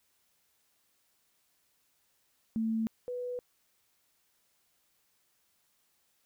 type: tone pair in turn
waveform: sine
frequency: 223.2 / 493.6 Hz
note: A3 / B4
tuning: +25 / -1 cents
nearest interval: octave + major second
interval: 1374 cents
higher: second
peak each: -28 / -34 dBFS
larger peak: first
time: 2.56-2.87 / 3.08-3.39 s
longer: neither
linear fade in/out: 0 ms
effects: white hiss -73 dBFS RMS until 6.25 s